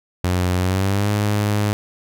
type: tone with pitch glide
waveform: sawtooth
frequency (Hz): 90.4 to 103.84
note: F#2 to G#2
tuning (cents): -40 to 0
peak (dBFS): -13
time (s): 0.24-1.73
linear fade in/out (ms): 0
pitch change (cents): +240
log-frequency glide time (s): 0.58-1.1
effects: none